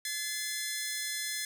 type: tone pair together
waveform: 10% pulse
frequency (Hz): 1721 / 2057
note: A6 / C7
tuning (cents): -39 / -30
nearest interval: minor third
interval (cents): 309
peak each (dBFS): -27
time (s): 0.05-1.45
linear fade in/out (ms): 2
effects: none